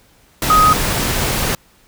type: tone in noise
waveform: sine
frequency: 1255 Hz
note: D#6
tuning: 15 cents sharp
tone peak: -8 dBFS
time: 0.5-0.73 s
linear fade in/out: 2 ms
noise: pink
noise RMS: -18 dBFS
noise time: 0.42-1.55 s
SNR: +7 dB
effects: pink hiss -52 dBFS RMS until 1.87 s